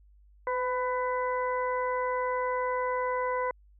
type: harmonic tone with a mistuned harmonic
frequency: 499.4 Hz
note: B4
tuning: 19 cents sharp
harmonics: 1 / 2 / 3 / 4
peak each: -30 / -30 / -40 / -39 dBFS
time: 0.47-3.51 s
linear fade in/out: 2 ms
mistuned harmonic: 1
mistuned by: +21 cents
effects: added 50 Hz sine -55 dBFS peak until 3.79 s